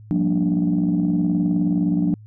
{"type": "chord", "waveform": "sine", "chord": "G minor seventh", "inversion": "third", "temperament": "equal with one note detuned", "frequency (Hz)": [176.75, 196, 233.1, 293.7], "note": ["F3", "G3", "Bb3", "D4"], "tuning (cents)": [21, 0, 0, 0], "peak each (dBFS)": [-19, -25, -25, -20], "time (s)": [0.11, 2.14], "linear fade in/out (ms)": 0, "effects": ["tanh soft clip ceiling -11 dBFS", "added 107 Hz sine -40 dBFS peak until 2.26 s"]}